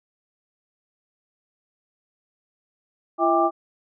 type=tone cluster; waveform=sine; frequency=340.1 / 647 / 799 / 1181 Hz; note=F4 / E5 / G5 / D6; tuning=-46 / -32 / +33 / +9 cents; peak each=-22 dBFS; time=3.18-3.51 s; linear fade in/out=50 ms; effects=none